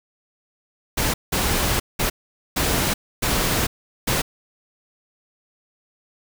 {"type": "noise bursts at uneven times", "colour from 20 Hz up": "pink", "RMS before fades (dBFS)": -21, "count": 6, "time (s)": [[0.97, 1.14], [1.32, 1.8], [1.99, 2.1], [2.56, 2.94], [3.22, 3.67], [4.07, 4.22]], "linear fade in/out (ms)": 10, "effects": []}